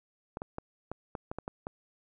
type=clicks; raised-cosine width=1 ms; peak=-22 dBFS; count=9; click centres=0.371 / 0.419 / 0.584 / 0.916 / 1.152 / 1.315 / 1.386 / 1.479 / 1.669 s; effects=none